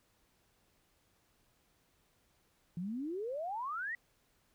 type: exponential sweep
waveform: sine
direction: up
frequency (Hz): 164.81 to 1975.5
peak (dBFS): -36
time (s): 2.77-3.95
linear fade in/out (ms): 2
effects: pink hiss -73 dBFS RMS until 4.54 s